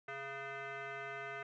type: tone with frequency modulation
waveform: sine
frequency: 415.3 Hz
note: G#4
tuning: in tune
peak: -40 dBFS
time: 0.08-1.43 s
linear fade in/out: 5 ms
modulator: 550 Hz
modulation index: 3.5
effects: tanh soft clip ceiling -38 dBFS